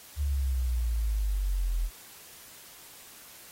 sine exponential sweep, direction down, 73.6 to 40.45 Hz, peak -25 dBFS, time 0.16-1.9 s, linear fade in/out 50 ms, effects white hiss -50 dBFS RMS until 3.51 s + AAC 48 kbps

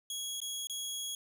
20% pulse tone with dropouts, 3322 Hz, G#7, in tune, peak -31 dBFS, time 0.1-1.15 s, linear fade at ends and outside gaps 2 ms, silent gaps 0.403-0.416 / 0.671-0.697 s, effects 12-bit

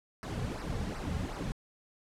brown noise with flanger, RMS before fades -36 dBFS, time 0.23-1.52 s, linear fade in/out 0 ms, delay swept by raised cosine 0.28 to 3.28 ms, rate 2.7 Hz, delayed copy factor -0.75, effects low-pass 10000 Hz 12 dB/octave

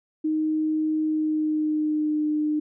sine tone with pitch glide, 311.1 to 302.9 Hz, D#4 to D#4, 0 to -46 cents, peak -21 dBFS, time 0.24-2.6 s, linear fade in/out 10 ms, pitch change -46 cents, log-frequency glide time 1.03-2.26 s, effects none

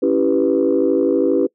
sine chord, C# half-diminished seventh, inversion none, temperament equal, 277.2 / 329.6 / 392 / 493.9 Hz, C#4 / E4 / G4 / B4, 0 / 0 / 0 / 0 cents, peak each -18 dBFS, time 0.02-1.47 s, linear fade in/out 10 ms, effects noise-tail reverb RT60 0.1 s tail -23 dB re dry + tanh soft clip ceiling -5 dBFS

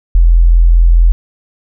sine tone, 42.3 Hz, E1, 45 cents sharp, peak -3 dBFS, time 0.15-1.12 s, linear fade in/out 0 ms, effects none

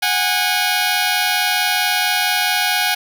10% pulse tone pair together, 735 / 819.5 Hz, F#5 / G#5, -12 / -23 cents, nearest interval major second, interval 189 cents, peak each -10 dBFS, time 0.02-2.95 s, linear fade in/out 10 ms, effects none

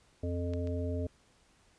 harmonic tone, 87.31 Hz, F2, in tune, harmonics 1 / 3 / 5 / 7, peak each -33 / -38 / -40 / -41 dBFS, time 0.23-1.07 s, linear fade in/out 5 ms
clicks, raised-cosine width 0.2 ms, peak -30 / -34 dBFS, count 2, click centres 0.536 / 0.673 s
effects pink hiss -66 dBFS RMS until 1.78 s + resampled to 22050 Hz

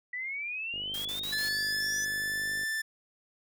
sine exponential sweep, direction up, 1954 to 6100 Hz, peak -33 dBFS, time 0.13-2.05 s, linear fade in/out 5 ms
click train, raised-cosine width 2 ms, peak -36 dBFS, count 97, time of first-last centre 0.74-2.633 s, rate 50.7 Hz
white noise bursts, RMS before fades -42 dBFS, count 4, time 0.94-1.488 s, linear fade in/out 2 ms, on 110 ms, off 36 ms
45% pulse tone with pitch glide, 1735 to 1766.3 Hz, A6 to A6, -25 to +6 cents, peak -30 dBFS, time 1.32-2.82 s, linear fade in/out 10 ms, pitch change +31 cents, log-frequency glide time 2.01-2.52 s
effects none

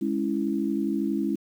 sine chord, C# minor, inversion second, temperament equal, 207.7 / 277.2 / 329.6 Hz, G#3 / C#4 / E4, 0 / 0 / 0 cents, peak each -28 dBFS, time 0.01-1.36 s, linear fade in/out 10 ms, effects 9-bit

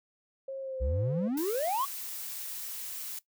sine tone with pitch glide, 538 to 514 Hz, C5 to C5, +48 to -31 cents, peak -34 dBFS, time 0.48-1.28 s, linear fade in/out 5 ms, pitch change -79 cents, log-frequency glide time 0.61-0.86 s
triangle exponential sweep, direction up, 58.27 to 1174.7 Hz, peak -26 dBFS, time 0.8-1.86 s, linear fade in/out 20 ms
blue noise, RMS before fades -39 dBFS, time 1.37-3.19 s, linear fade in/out 5 ms
effects noise-tail reverb RT60 0.1 s tail -17 dB re dry

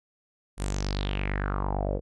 sawtooth tone with low-pass filter sweep, 48.89 Hz, G1, 4 cents flat, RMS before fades -29 dBFS, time 0.57-2.01 s, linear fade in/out 50 ms, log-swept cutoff 9700 to 470 Hz, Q 5, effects none

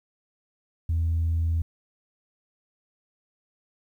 sine tone, 82.4 Hz, E2, in tune, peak -20 dBFS, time 0.89-1.62 s, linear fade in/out 5 ms, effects tanh soft clip ceiling -19 dBFS + 10-bit

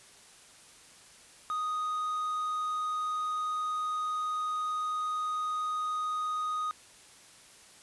triangle tone, 1244.5 Hz, D#6, in tune, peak -28 dBFS, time 1.5-6.71 s, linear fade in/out 0 ms, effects white hiss -55 dBFS RMS until 7.82 s + resampled to 24000 Hz

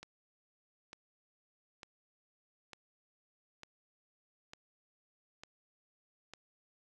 click train, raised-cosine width 0.2 ms, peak -30 dBFS, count 8, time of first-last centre 0.03-6.336 s, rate 1.11 Hz, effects none

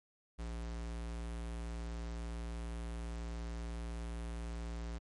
square tone, 57.6 Hz, A#1, 20 cents flat, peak -40 dBFS, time 0.38-4.99 s, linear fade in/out 20 ms, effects MP3 48 kbps

